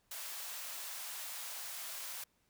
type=high-pass noise; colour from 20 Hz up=white; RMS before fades=-44 dBFS; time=0.11-2.24 s; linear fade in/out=5 ms; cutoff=590 Hz; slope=24 dB/octave; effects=pink hiss -75 dBFS RMS until 2.49 s